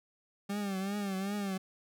40% pulse tone with vibrato, 197.7 Hz, G3, 15 cents sharp, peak -32 dBFS, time 0.49-1.58 s, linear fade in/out 10 ms, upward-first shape triangle, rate 2.6 Hz, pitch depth 94 cents each way, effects none

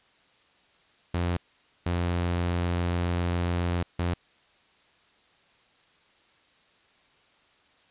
sawtooth tone bursts at uneven times, 87.31 Hz, F2, in tune, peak -21 dBFS, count 3, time 1.14-1.37 / 1.86-3.83 / 3.99-4.14 s, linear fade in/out 5 ms, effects white hiss -62 dBFS RMS until 7.9 s + resampled to 8000 Hz

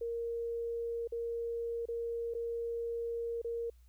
sine tone with dropouts, 466.2 Hz, A#4, in tune, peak -34 dBFS, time 0.01-3.7 s, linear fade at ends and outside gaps 5 ms, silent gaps 1.075-1.121 / 1.856-1.885 / 2.339-2.348 / 3.417-3.445 s, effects added 60 Hz sine -57 dBFS peak until 3.88 s + white hiss -75 dBFS RMS until 3.88 s

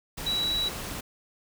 sine tone in noise, 3908 Hz, B7, 19 cents flat, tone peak -25 dBFS, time 0.26-0.69 s, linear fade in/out 10 ms, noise pink, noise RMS -36 dBFS, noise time 0.17-1.01 s, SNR +8 dB, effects none

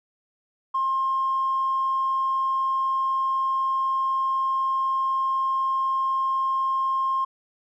triangle tone with tanh clipping, 1064 Hz, C6, 29 cents sharp, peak -21 dBFS, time 0.74-7.25 s, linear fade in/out 10 ms, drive 4 dB, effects none

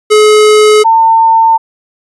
square / sine tone pair in turn, 425.7 / 902 Hz, G#4 / A5, +43 / +43 cents, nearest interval octave + minor second, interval 1300 cents, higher second, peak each -3 dBFS, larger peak neither, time 0.1-0.84 / 0.84-1.58 s, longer neither, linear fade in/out 20 ms, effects resampled to 24000 Hz

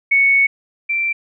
sine tone pair in turn, 2217 / 2349 Hz, C#7 / D7, 0 / 0 cents, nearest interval minor second, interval 100 cents, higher second, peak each -10 / -16 dBFS, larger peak first, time 0.11-0.47 / 0.89-1.13 s, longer first, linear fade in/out 10 ms, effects none

